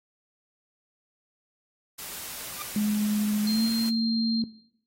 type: noise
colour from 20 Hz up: white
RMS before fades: -38 dBFS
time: 1.98-3.9 s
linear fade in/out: 10 ms
type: tone with exponential growth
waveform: sawtooth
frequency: 1200 Hz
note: D6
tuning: 37 cents sharp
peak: -27 dBFS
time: 2.54-2.62 s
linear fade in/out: 1 ms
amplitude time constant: 17 ms
type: tone with pitch glide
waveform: sine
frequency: 210 to 226.4 Hz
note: G#3 to A3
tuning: +19 to +50 cents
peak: -22 dBFS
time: 2.76-4.44 s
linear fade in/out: 2 ms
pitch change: +131 cents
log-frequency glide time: 3.44-3.64 s
type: tone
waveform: sine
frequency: 4186 Hz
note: C8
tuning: in tune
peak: -29 dBFS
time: 3.47-4.42 s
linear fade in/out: 2 ms
effects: noise-tail reverb RT60 0.7 s tail -18 dB re dry + AAC 48 kbps